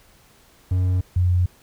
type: tone pair in turn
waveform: triangle / sine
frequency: 91.7 / 89.55 Hz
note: F#2 / F2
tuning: -15 / +44 cents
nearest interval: unison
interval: 41 cents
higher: first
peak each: -15 dBFS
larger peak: neither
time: 0.71-1.01 / 1.16-1.46 s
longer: neither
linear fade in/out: 5 ms
effects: pink hiss -54 dBFS RMS until 1.62 s